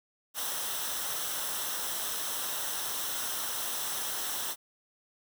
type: noise with comb filter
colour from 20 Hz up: white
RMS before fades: -34 dBFS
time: 0.34-4.56 s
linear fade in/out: 50 ms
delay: 0.43 ms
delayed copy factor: -0.6
effects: none